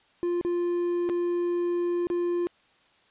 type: tone with dropouts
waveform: triangle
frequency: 349.2 Hz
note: F4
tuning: in tune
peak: -22 dBFS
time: 0.23-2.47 s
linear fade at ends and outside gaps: 0 ms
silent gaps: 0.412-0.449 / 1.091-1.097 / 2.07-2.101 s
effects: white hiss -62 dBFS RMS until 3.1 s + resampled to 8000 Hz